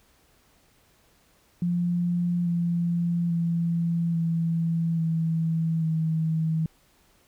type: tone with pitch steps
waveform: sine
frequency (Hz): 174.61 / 171.61 / 168.66 / 165.76 / 162.92 / 160.12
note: F3 / F3 / E3 / E3 / E3 / D#3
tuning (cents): 0 / -30 / +40 / +10 / -20 / +50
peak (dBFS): -22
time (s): 1.62-6.66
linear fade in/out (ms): 2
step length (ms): 840
effects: pink hiss -62 dBFS RMS until 7.27 s